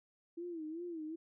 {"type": "tone with vibrato", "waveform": "sine", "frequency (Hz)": 329.6, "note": "E4", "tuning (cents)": 0, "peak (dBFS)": -40, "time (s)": [0.37, 1.16], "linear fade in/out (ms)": 10, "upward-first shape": "sine", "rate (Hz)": 2.6, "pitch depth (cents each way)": 120, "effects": []}